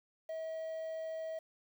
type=tone with quantisation; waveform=triangle; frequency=642 Hz; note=E5; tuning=46 cents flat; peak=-36 dBFS; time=0.29-1.39 s; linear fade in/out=5 ms; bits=10; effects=none